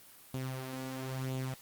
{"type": "tone with flanger", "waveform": "sawtooth", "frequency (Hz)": 130.81, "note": "C3", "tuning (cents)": 0, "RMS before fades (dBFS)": -38, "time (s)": [0.34, 1.54], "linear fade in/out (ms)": 2, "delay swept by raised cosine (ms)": [0.28, 4.18], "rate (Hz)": 1, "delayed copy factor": 0.55, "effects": ["white hiss -56 dBFS RMS until 1.61 s", "Opus 32 kbps"]}